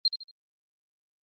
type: tone with echo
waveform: sine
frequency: 4186 Hz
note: C8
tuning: in tune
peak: -19 dBFS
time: 0.05-0.08 s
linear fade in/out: 2 ms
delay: 77 ms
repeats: 3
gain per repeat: -10 dB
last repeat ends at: 0.311 s
effects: Opus 32 kbps